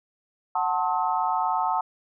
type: chord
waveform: sine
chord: F# diminished seventh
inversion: none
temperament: just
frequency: 740 / 888 / 1065.6 / 1278.7 Hz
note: F#5 / A5 / C6 / Eb6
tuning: 0 / +16 / +31 / +47 cents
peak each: -27 / -25 / -30 / -30 dBFS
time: 0.55-1.81 s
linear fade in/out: 5 ms
effects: none